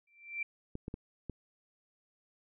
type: tone with exponential growth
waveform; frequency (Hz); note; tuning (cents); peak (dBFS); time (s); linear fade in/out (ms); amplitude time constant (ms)
sine; 2349; D7; 0; -31; 0.07-0.43; 5; 78
type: clicks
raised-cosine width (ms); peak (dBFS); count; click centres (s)
3; -26; 4; 0.754 / 0.881 / 0.941 / 1.297
effects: none